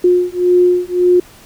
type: beating tone pair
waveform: sine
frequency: 357.1 / 358.9 Hz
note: F4 / F4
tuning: +39 / +47 cents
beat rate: 1.8 Hz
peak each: -12 / -12 dBFS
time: 0.04-1.2 s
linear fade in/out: 5 ms
effects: pink hiss -42 dBFS RMS until 1.45 s